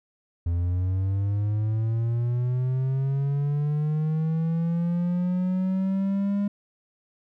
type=linear sweep; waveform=triangle; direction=up; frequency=84.3 to 203.4 Hz; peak=-20 dBFS; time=0.46-6.48 s; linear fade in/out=5 ms; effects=none